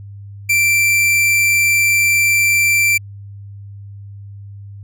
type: tone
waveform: 45% pulse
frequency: 2349 Hz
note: D7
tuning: in tune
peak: -11 dBFS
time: 0.49-2.98 s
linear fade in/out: 10 ms
effects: added 100 Hz sine -31 dBFS peak until 4.83 s